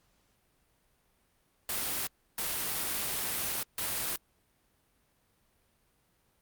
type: noise bursts at uneven times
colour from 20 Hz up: white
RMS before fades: -33 dBFS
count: 3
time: 1.69-2.07 / 2.38-3.63 / 3.78-4.16 s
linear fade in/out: 2 ms
effects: pink hiss -71 dBFS RMS until 6.41 s + Opus 48 kbps